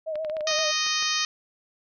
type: tone with vibrato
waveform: sine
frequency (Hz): 622.3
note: D#5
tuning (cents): 0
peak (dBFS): -27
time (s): 0.06-0.72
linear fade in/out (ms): 20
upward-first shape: sine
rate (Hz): 7.7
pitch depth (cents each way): 54
type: clicks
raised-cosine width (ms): 0.3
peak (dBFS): -24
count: 9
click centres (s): 0.156 / 0.248 / 0.298 / 0.368 / 0.408 / 0.513 / 0.589 / 0.865 / 1.025
type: harmonic tone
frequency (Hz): 620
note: D#5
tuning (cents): -6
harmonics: 2 / 3 / 4 / 5 / 6 / 7 / 8 / 9 / 10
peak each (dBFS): -32 / -32 / -32 / -32 / -32 / -32 / -32 / -32 / -32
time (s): 0.47-1.25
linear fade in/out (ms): 2
effects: none